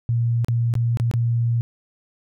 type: tone with dropouts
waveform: sine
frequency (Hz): 117.5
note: A#2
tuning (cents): +14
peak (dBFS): -17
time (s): 0.09-1.61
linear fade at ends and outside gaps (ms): 0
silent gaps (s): 0.446-0.484 / 0.739-0.753 / 0.972-0.999 / 1.113-1.138
effects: none